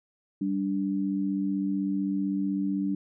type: tone pair together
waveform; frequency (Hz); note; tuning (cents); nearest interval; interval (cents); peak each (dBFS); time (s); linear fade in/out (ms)
sine; 195.3 / 291.1; G3 / D4; -6 / -15; perfect fifth; 691; -28; 0.41-2.95; 5
effects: none